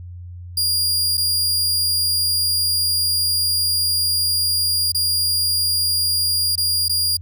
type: tone with dropouts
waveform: sawtooth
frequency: 4825 Hz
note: D8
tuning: 46 cents sharp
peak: -14 dBFS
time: 0.57-7.17 s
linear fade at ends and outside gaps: 5 ms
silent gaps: 1.172-1.177 / 4.92-4.946 / 6.556-6.577 / 6.883-6.894 s
effects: added 88 Hz sine -32 dBFS peak until 7.21 s